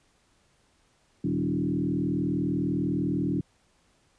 sine tone with frequency modulation, 233.1 Hz, A#3, in tune, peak -24 dBFS, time 1.24-3.41 s, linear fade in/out 5 ms, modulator 40 Hz, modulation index 2.6, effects pink hiss -66 dBFS RMS until 4.18 s + resampled to 22050 Hz

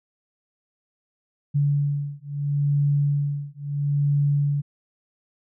sine beating tone pair, 143.2 / 143.95 Hz, D3 / D3, -43 / -34 cents, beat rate 0.75 Hz, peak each -23 dBFS, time 1.54-4.62 s, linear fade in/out 20 ms, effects none

